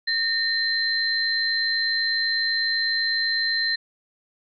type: tone pair together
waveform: sine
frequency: 1828 / 4104 Hz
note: A#6 / C8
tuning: -34 / -34 cents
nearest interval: octave + major second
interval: 1400 cents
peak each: -24 / -23 dBFS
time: 0.07-3.76 s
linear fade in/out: 10 ms
effects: none